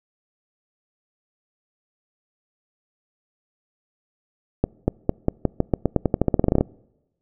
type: accelerating click train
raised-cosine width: 2 ms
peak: -4 dBFS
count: 21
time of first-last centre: 4.64-6.61 s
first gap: 240 ms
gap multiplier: 0.89
effects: noise-tail reverb RT60 1.0 s tail -26 dB re dry